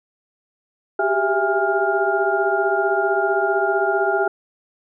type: tone cluster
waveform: sine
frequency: 384.9 / 400.4 / 666 / 817 / 1407 Hz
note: G4 / G4 / E5 / G#5 / F6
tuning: -32 / +37 / +18 / -29 / +12 cents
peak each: -23 dBFS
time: 0.99-4.28 s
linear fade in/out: 5 ms
effects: none